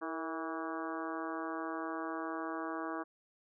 harmonic tone with a mistuned harmonic, 162.4 Hz, E3, 26 cents flat, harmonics 2 / 3 / 4 / 5 / 6 / 7 / 8 / 9 / 10, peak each -40 / -47 / -45 / -47 / -48 / -43 / -50 / -48 / -50 dBFS, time 0.01-3.04 s, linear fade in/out 20 ms, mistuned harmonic 3, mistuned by -66 cents, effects none

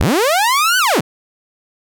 sawtooth linear two-way sweep, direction up then down, 33.11 to 1536 to 99.7 Hz, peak -8 dBFS, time 0-1.01 s, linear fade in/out 10 ms, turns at 0.78 s, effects none

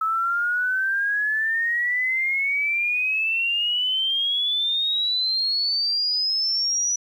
sine exponential sweep, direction up, 1295 to 5920 Hz, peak -20 dBFS, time 0.01-6.96 s, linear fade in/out 5 ms, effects 9-bit

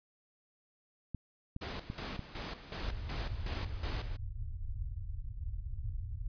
clicks, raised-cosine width 5 ms, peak -26 dBFS, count 4, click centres 1.147 / 1.564 / 1.901 / 2.193 s
pink noise with tremolo, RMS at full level -41 dBFS, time 1.61-4.17 s, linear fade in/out 10 ms, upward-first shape square, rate 2.7 Hz, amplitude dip 70%
pink low-pass noise, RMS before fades -39 dBFS, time 2.83-6.28 s, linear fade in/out 5 ms, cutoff 110 Hz, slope 48 dB/octave
effects resampled to 11025 Hz

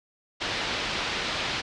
white low-pass noise, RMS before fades -30 dBFS, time 0.4-1.62 s, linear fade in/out 20 ms, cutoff 4300 Hz, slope 24 dB/octave, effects resampled to 22050 Hz

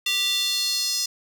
square tone with high-pass filter sweep, 392.5 Hz, G4, 2 cents sharp, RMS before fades -24 dBFS, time 0.06-1.06 s, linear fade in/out 5 ms, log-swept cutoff 3100 to 5200 Hz, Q 4.1, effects none

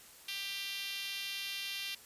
5% pulse tone with high-pass filter, 394.8 Hz, G4, 12 cents sharp, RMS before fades -40 dBFS, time 0.28-1.95 s, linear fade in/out 5 ms, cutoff 2800 Hz, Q 1.8, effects white hiss -56 dBFS RMS until 2.05 s + resampled to 32000 Hz

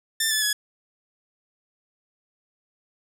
10% pulse tone with pitch steps, 1785 / 1734.2 / 1684.8 Hz, A6 / A6 / G#6, +24 / -26 / +24 cents, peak -12 dBFS, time 0.2-0.53 s, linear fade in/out 5 ms, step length 110 ms, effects none

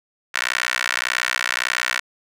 15% pulse tone with high-pass filter, 61.74 Hz, B1, in tune, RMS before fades -23 dBFS, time 0.34-2 s, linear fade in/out 10 ms, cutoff 1700 Hz, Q 2.1, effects low-pass 10000 Hz 12 dB/octave

